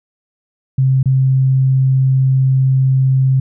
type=tone with dropouts; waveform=sine; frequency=132.3 Hz; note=C3; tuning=20 cents sharp; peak=-9 dBFS; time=0.78-3.4 s; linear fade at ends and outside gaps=5 ms; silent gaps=1.03-1.057 s; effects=none